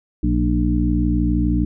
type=harmonic tone with a mistuned harmonic; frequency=59.8 Hz; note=A#1; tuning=45 cents sharp; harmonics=1 / 2 / 3 / 4 / 5; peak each=-19 / -24 / -23 / -24 / -21 dBFS; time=0.23-1.65 s; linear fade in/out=5 ms; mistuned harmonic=4; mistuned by=-53 cents; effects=none